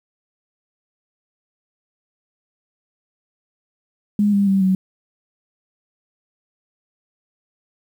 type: tone with pitch steps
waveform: sine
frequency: 206.4 / 200.2 / 194.14 / 188.29 Hz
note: G#3 / G3 / G3 / F#3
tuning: -10 / +37 / -16 / +31 cents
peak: -13 dBFS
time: 4.19-4.75 s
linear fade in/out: 2 ms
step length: 140 ms
effects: 8-bit